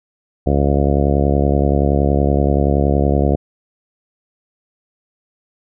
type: harmonic tone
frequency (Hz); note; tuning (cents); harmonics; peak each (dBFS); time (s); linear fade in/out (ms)
70.6; C#2; +32; 1 / 2 / 3 / 4 / 5 / 6 / 7 / 8 / 9 / 10; -16 / -19 / -21 / -22 / -23 / -24 / -24 / -25 / -26 / -26; 0.46-3.36; 10
effects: none